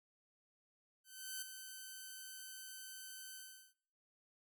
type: tone with ADSR envelope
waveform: 5% pulse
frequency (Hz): 1531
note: G6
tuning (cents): -41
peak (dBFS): -30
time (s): 1.04-3.74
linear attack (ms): 380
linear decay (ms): 8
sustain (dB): -8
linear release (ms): 380
effects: noise-tail reverb RT60 0.8 s tail -25 dB re dry